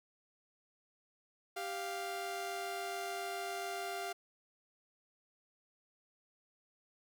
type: tone pair together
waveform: sawtooth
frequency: 392.8 / 698.5 Hz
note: G4 / F5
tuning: +4 / 0 cents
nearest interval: minor seventh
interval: 996 cents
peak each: -39 / -36 dBFS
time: 1.56-4.13 s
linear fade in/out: 10 ms
effects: none